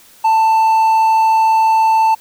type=tone; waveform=triangle; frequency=887 Hz; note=A5; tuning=14 cents sharp; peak=-7 dBFS; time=0.24-2.15 s; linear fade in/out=10 ms; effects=white hiss -45 dBFS RMS until 2.2 s